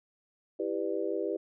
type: chord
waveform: sine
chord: E minor seventh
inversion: none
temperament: just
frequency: 329.6 / 395.6 / 494.4 / 593.3 Hz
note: E4 / G4 / B4 / D5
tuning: 0 / +16 / +2 / +18 cents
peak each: -35 / -33 / -35 / -38 dBFS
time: 0.59-1.37 s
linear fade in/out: 10 ms
effects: none